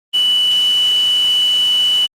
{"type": "tone in noise", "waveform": "sine", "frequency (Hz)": 2968, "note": "F#7", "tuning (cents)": 5, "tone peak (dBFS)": -11, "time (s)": [0.13, 2.07], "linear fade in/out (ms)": 20, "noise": "white", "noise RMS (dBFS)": -29, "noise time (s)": [0.13, 2.07], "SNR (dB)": 15, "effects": ["low-pass 10000 Hz 12 dB/octave", "Opus 32 kbps"]}